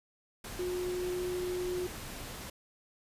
sine tone in noise, 360.9 Hz, F#4, 43 cents flat, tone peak -32 dBFS, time 0.59-1.87 s, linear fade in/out 5 ms, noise pink, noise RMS -43 dBFS, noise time 0.44-2.5 s, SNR +8 dB, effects resampled to 32000 Hz

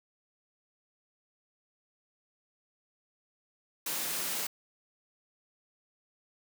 white high-pass noise, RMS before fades -34 dBFS, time 3.86-4.47 s, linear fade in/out 5 ms, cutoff 140 Hz, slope 96 dB/octave, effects none

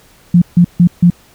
sine tone bursts, 174.61 Hz, F3, in tune, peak -3 dBFS, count 4, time 0.34-1.102 s, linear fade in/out 5 ms, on 78 ms, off 150 ms, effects pink hiss -46 dBFS RMS until 1.34 s

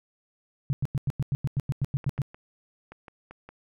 sine tone bursts, 137.7 Hz, C#3, 11 cents flat, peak -22 dBFS, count 13, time 0.7-2.218 s, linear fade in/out 0 ms, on 30 ms, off 94 ms
clicks, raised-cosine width 0.5 ms, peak -29 dBFS, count 7, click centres 2.042 / 2.179 / 2.345 / 2.92 / 3.082 / 3.31 / 3.49 s
effects none

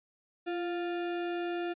sine tone with sample-and-hold, 345 Hz, F4, 21 cents flat, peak -31 dBFS, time 0.46-1.74 s, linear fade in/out 20 ms, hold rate 1050 Hz, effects resampled to 8000 Hz

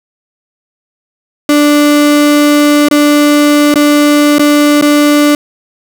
35% pulse tone with dropouts, 293.7 Hz, D4, in tune, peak -3 dBFS, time 1.49-5.35 s, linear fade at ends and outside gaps 2 ms, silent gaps 2.886-2.911 / 3.741-3.757 / 4.384-4.394 / 4.813-4.823 s, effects none

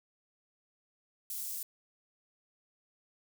white high-pass noise, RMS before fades -39 dBFS, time 1.3-1.63 s, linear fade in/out 2 ms, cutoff 7600 Hz, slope 12 dB/octave, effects none

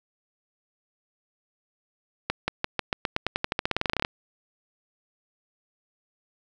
accelerating click train, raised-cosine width 0.3 ms, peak -8 dBFS, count 23, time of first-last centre 2.3-4.049 s, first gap 180 ms, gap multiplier 0.91, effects none

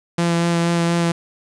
sawtooth tone with vibrato, 170 Hz, F3, 46 cents flat, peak -12 dBFS, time 0.18-1.12 s, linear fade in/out 5 ms, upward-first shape sine, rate 4.2 Hz, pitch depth 12 cents each way, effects resampled to 22050 Hz + 8-bit

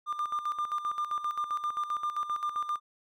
triangle tone with tremolo, 1199 Hz, D6, 36 cents sharp, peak -25 dBFS, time 0.06-2.8 s, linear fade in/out 50 ms, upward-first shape square, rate 7.6 Hz, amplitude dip 70%, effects tanh soft clip ceiling -22 dBFS

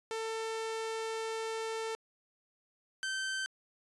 sawtooth tone pair in turn, 446.6 / 1548 Hz, A4 / G6, +26 / -22 cents, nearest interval octave + minor seventh, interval 2152 cents, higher second, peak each -31 / -30 dBFS, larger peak second, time 0.11-1.95 / 3.03-3.46 s, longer first, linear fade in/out 0 ms, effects resampled to 22050 Hz

